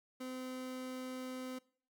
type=tone; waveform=30% pulse; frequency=256.6 Hz; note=C4; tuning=34 cents flat; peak=-39 dBFS; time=0.2-1.59 s; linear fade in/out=10 ms; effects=noise-tail reverb RT60 0.5 s tail -22 dB re dry